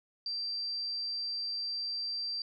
sine tone, 4699 Hz, D8, in tune, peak -33 dBFS, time 0.26-2.42 s, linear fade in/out 2 ms, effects none

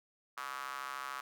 square tone with high-pass filter, 66.8 Hz, C2, 36 cents sharp, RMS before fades -42 dBFS, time 0.37-1.21 s, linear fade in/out 5 ms, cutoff 1200 Hz, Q 4.4, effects none

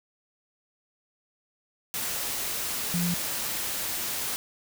sine tone in noise, 174.61 Hz, F3, in tune, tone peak -25 dBFS, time 2.94-3.14 s, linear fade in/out 0 ms, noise white, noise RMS -31 dBFS, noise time 1.94-4.36 s, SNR +3 dB, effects none

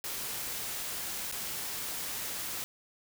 white noise with dropouts, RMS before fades -37 dBFS, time 0.04-2.64 s, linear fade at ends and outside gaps 0 ms, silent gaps 1.315-1.324 s, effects none

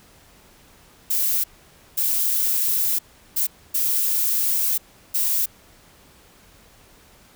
violet noise bursts at uneven times, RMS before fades -21 dBFS, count 5, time 1.1-1.44 / 1.97-2.99 / 3.36-3.47 / 3.74-4.78 / 5.14-5.46 s, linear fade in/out 10 ms, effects pink hiss -52 dBFS RMS until 7.35 s

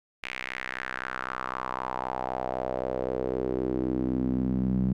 sawtooth tone with band-pass filter sweep, 63.9 Hz, C2, 40 cents flat, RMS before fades -30 dBFS, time 0.23-4.93 s, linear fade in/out 5 ms, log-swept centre 2400 to 180 Hz, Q 3.4, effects none

